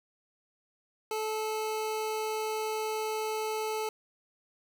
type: tone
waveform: 25% pulse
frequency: 434.7 Hz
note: A4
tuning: 21 cents flat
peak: -27 dBFS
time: 1.11-3.89 s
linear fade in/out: 2 ms
effects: none